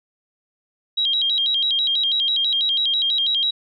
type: tone with vibrato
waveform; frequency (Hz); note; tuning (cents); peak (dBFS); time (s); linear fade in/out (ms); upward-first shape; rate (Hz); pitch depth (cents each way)
sine; 3520; A7; 0; -17; 0.97-3.51; 10; square; 6.1; 160
effects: none